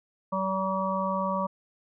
harmonic tone, 190.9 Hz, G3, 46 cents flat, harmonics 1 / 3 / 5 / 6, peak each -31 / -31 / -31 / -31 dBFS, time 0.32-1.47 s, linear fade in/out 10 ms, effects none

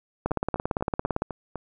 two click trains, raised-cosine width 1 ms, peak -11 / -18 dBFS, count 18 / 6, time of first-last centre 0.26-1.22 / 0.31-1.557 s, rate 17.7 / 4.01 Hz, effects none

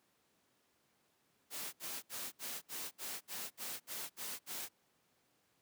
white noise bursts, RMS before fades -43 dBFS, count 11, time 1.5-4.69 s, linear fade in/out 50 ms, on 230 ms, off 66 ms, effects pink hiss -75 dBFS RMS until 5.61 s + high-pass 150 Hz 12 dB/octave

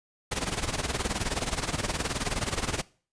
pink noise with tremolo, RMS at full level -27 dBFS, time 0.31-2.82 s, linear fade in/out 10 ms, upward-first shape sine, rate 19 Hz, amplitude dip 80%, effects noise-tail reverb RT60 0.4 s tail -21 dB re dry + resampled to 22050 Hz

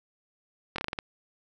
slowing click train, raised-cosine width 0.3 ms, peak -15 dBFS, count 7, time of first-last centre 0.76-0.988 s, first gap 23 ms, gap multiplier 1.2, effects none

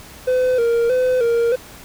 triangle tone with vibrato, 487 Hz, B4, 24 cents flat, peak -12 dBFS, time 0.27-1.56 s, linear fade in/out 10 ms, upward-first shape square, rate 1.6 Hz, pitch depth 72 cents each way, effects pink hiss -40 dBFS RMS until 1.84 s

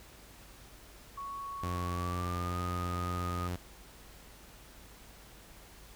sine tone with pitch glide, 1112 to 1241 Hz, C#6 to D#6, +5 to -5 cents, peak -38 dBFS, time 1.17-3.48 s, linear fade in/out 10 ms, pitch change +190 cents, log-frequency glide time 1.84-2.58 s
sawtooth tone with vibrato, 88.5 Hz, F2, 23 cents sharp, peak -30 dBFS, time 1.63-3.56 s, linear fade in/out 5 ms, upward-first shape triangle, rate 2.2 Hz, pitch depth 9 cents each way
effects added 50 Hz sine -57 dBFS peak until 5.95 s + pink hiss -55 dBFS RMS until 5.95 s

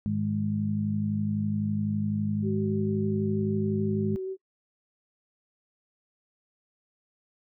harmonic tone, 51.91 Hz, G#1, in tune, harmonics 2 / 3 / 4, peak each -31 / -34 / -27 dBFS, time 0.06-4.16 s, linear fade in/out 0 ms
sine tone with vibrato, 378.8 Hz, F#4, 41 cents sharp, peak -30 dBFS, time 2.42-4.37 s, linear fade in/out 50 ms, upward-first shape square, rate 6.5 Hz, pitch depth 11 cents each way
effects noise-tail reverb RT60 0.1 s tail -23 dB re dry

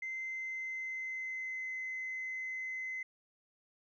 sine tone with pitch glide, 2073 to 2048 Hz, C7 to C7, -17 to -38 cents, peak -36 dBFS, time 0.02-3.03 s, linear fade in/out 5 ms, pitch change -21 cents, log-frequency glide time 0.24-1.75 s, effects tanh soft clip ceiling -33 dBFS

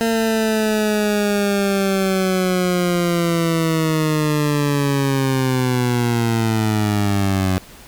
20% pulse linear sweep, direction down, 228.1 to 92.4 Hz, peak -11 dBFS, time 0.01-7.58 s, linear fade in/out 0 ms, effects pink hiss -42 dBFS RMS until 7.87 s

